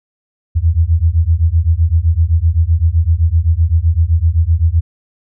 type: beating tone pair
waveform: sine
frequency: 78.8 / 86.6 Hz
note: D#2 / F2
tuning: +23 / -14 cents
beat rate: 7.8 Hz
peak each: -12 dBFS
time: 0.55-4.81 s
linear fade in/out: 20 ms
effects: none